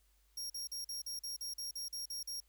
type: tone bursts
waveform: sawtooth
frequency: 5588 Hz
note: F8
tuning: in tune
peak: -37 dBFS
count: 12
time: 0.37-2.403 s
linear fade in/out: 5 ms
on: 130 ms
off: 43 ms
effects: added 50 Hz sine -69 dBFS peak until 2.48 s + white hiss -75 dBFS RMS until 2.48 s